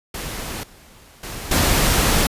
pink noise with level steps, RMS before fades -29 / -47 / -31 / -17 dBFS, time 0.14-2.27 s, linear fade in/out 5 ms, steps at 0.63 / 1.23 / 1.51 s, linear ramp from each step 5 ms, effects resampled to 32000 Hz

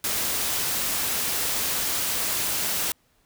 white noise, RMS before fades -26 dBFS, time 0.04-2.92 s, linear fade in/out 2 ms, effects pink hiss -65 dBFS RMS until 3.25 s

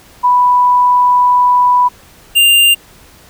sine / square tone pair in turn, 987.8 / 2794 Hz, B5 / F7, 0 / 0 cents, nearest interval octave + tritone, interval 1800 cents, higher second, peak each -6 dBFS, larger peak neither, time 0.23-1.89 / 2.35-2.75 s, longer first, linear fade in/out 20 ms, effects pink hiss -42 dBFS RMS until 3.29 s

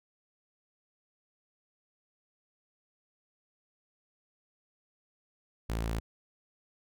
sawtooth tone, 56 Hz, A1, 31 cents sharp, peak -27 dBFS, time 5.69-6 s, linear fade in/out 10 ms, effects none

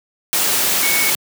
sine tone in noise, 2221 Hz, C#7, 3 cents sharp, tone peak -19 dBFS, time 0.83-1.1 s, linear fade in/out 0 ms, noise white, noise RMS -17 dBFS, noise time 0.33-1.15 s, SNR -5 dB, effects high-pass 150 Hz 12 dB/octave

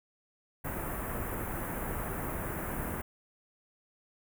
pink band-stop noise, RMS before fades -36 dBFS, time 0.64-3.02 s, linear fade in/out 10 ms, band 1900 to 11000 Hz, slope 24 dB/octave, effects none

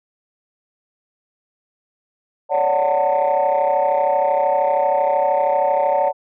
sine chord, D major seventh, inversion third, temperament equal with one note detuned, 554.4 / 587.3 / 740 / 895.4 Hz, C#5 / D5 / F#5 / A5, 0 / 0 / 0 / +30 cents, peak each -19 dBFS, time 2.49-6.13 s, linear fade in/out 50 ms, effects tanh soft clip ceiling -9 dBFS

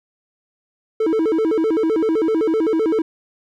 triangle tone with vibrato, 377.2 Hz, F#4, 33 cents sharp, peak -13 dBFS, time 1-3.02 s, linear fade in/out 5 ms, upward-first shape square, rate 7.8 Hz, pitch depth 270 cents each way, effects none

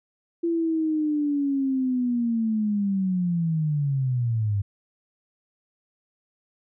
sine linear sweep, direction down, 339.9 to 98 Hz, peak -21 dBFS, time 0.43-4.62 s, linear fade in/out 10 ms, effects none

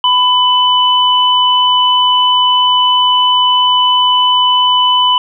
sine tone pair together, 999 / 2999 Hz, B5 / F#7, +20 / +23 cents, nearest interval octave + perfect fifth, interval 1903 cents, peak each -10 dBFS, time 0.04-5.18 s, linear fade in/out 2 ms, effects none

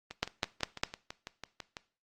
two click trains, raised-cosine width 0.2 ms, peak -10 / -23 dBFS, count 4 / 11, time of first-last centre 0.23-0.835 / 0.11-1.768 s, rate 4.96 / 6.03 Hz, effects noise-tail reverb RT60 0.4 s tail -18 dB re dry + Opus 32 kbps

